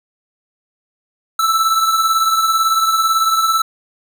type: beating tone pair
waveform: square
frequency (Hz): 1318.5 / 1336.5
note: E6 / E6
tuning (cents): 0 / +23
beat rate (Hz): 18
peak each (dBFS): -14 / -21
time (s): 1.39-3.62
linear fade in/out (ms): 5
effects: none